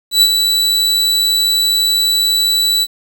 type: tone with ADSR envelope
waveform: 40% pulse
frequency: 3951 Hz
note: B7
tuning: in tune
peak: -4 dBFS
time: 0.11-2.87 s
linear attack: 110 ms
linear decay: 55 ms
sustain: -6 dB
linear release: 45 ms
effects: 7-bit